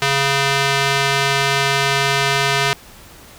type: tone with band-pass filter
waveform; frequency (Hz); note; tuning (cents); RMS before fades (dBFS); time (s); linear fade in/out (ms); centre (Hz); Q
square; 138.59; C#3; 0; -17; 0.02-2.73; 0; 2700; 0.67
effects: pink hiss -42 dBFS RMS until 3.38 s